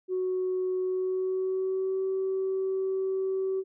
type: tone with pitch glide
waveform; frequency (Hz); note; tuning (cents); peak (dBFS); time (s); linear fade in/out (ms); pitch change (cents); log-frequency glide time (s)
sine; 370 to 381.5; F#4 to G4; 0 to -47; -25; 0.08-3.64; 50; +53; 0.81-2.04
effects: tanh soft clip ceiling -22 dBFS